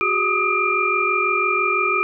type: tone cluster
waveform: sine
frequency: 366.6 / 406.6 / 1224 / 1270 / 2383 Hz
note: F#4 / G#4 / D#6 / D#6 / D7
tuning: -16 / -37 / -29 / +35 / +25 cents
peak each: -26 / -27 / -25 / -22 / -20 dBFS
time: 0.01-2.03 s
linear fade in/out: 0 ms
effects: none